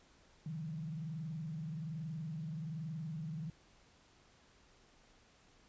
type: tone with frequency modulation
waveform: sine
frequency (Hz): 158.1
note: D#3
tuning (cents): +28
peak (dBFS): -39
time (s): 0.46-3.5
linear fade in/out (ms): 2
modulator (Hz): 21.2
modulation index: 0.72
effects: pink hiss -66 dBFS RMS until 5.68 s + resampled to 16000 Hz